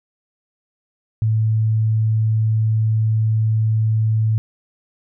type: tone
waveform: sine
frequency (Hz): 110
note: A2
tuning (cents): 0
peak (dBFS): -14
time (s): 1.22-4.38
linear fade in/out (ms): 0
effects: none